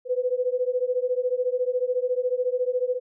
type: beating tone pair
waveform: sine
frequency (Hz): 493.9 / 507.9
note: B4 / B4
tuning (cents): 0 / +48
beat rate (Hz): 14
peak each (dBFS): -25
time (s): 0.05-3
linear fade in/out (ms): 50
effects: none